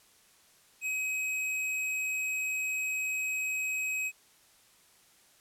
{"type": "tone with hard clipping", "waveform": "sine", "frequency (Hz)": 2537, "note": "D#7", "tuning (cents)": 33, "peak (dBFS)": -31, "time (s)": [0.81, 4.12], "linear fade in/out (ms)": 50, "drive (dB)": 17, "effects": ["white hiss -62 dBFS RMS until 5.4 s", "low-pass 12000 Hz 12 dB/octave"]}